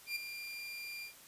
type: tone with ADSR envelope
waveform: 30% pulse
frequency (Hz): 2389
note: D7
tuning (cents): +29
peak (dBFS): -31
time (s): 0.06-1.14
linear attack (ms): 100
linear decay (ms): 7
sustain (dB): -9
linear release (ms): 110
effects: white hiss -57 dBFS RMS until 1.27 s + resampled to 32000 Hz